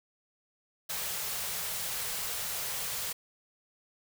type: band-stop noise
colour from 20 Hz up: white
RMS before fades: -35 dBFS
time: 0.89-3.13 s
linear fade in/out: 10 ms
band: 200 to 400 Hz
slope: 48 dB/octave
effects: none